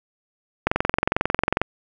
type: click train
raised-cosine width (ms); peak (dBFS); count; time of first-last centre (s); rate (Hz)
0.5; -3; 22; 0.67-1.616; 22.2
effects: none